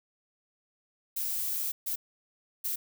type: noise bursts at uneven times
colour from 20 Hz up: violet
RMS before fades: -32 dBFS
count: 3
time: 1.16-1.72 / 1.86-1.96 / 2.64-2.76 s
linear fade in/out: 10 ms
effects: none